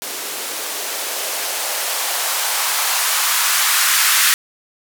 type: noise with band-pass filter sweep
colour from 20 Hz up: violet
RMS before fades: -19 dBFS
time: 0.02-4.34 s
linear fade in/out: 0 ms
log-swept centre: 330 to 1500 Hz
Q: 1.6
effects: none